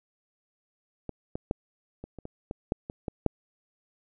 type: clicks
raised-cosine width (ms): 2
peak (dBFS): -21 / -19 / -13 / -26 / -28 / -25 / -20 / -12 / -22 / -18 / -9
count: 11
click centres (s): 1.093 / 1.355 / 1.511 / 2.04 / 2.187 / 2.254 / 2.511 / 2.721 / 2.899 / 3.082 / 3.263
effects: none